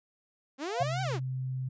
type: linear two-way sweep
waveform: sawtooth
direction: up then down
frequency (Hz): 253 to 784 to 253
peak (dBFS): -29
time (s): 0.58-1.2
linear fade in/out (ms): 50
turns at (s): 1.02
type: tone with exponential growth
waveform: sine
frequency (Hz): 698.5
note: F5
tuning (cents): 0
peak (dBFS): -22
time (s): 0.64-0.83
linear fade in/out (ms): 5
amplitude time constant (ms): 41
type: tone with pitch glide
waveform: sine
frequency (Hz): 130.81 to 129.76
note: C3 to C3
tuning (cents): 0 to -14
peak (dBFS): -31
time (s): 0.8-1.69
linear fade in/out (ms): 10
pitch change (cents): -14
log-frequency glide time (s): 1.04-1.18
effects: resampled to 16000 Hz